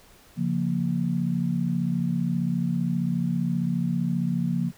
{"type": "chord", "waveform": "sine", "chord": "Bb minor", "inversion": "first", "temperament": "just", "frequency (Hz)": [139.85, 174.81, 233.1], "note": ["Db3", "F3", "Bb3"], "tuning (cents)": [16, 2, 0], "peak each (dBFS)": [-29, -25, -28], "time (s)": [0.36, 4.72], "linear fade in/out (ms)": 50, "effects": ["pink hiss -54 dBFS RMS until 4.77 s"]}